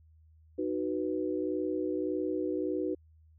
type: chord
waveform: sine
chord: B major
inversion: first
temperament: just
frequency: 308.7 / 370.4 / 493.9 Hz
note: D#4 / F#4 / B4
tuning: -14 / +2 / 0 cents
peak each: -33 / -33 / -36 dBFS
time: 0.58-2.95 s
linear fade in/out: 10 ms
effects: added 79 Hz sine -57 dBFS peak until 3.38 s